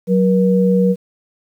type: tone pair together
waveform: sine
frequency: 185.74 / 478.7 Hz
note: F#3 / A#4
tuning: +7 / +46 cents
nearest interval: octave + major third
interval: 1639 cents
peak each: -12 / -15 dBFS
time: 0.07-0.96 s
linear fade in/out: 50 ms
effects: 8-bit